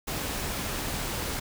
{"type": "noise", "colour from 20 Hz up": "pink", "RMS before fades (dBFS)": -32, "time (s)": [0.07, 1.4], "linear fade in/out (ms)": 10, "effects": []}